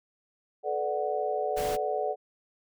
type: chord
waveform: sine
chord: B minor seventh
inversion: third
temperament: equal with one note detuned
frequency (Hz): 432.4 / 493.9 / 587.3 / 740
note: A4 / B4 / D5 / F#5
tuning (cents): -30 / 0 / 0 / 0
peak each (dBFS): -32 / -36 / -32 / -31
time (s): 0.63-2.16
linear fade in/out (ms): 50
type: noise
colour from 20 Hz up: pink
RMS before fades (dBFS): -37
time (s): 1.56-1.77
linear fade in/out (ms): 20
effects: none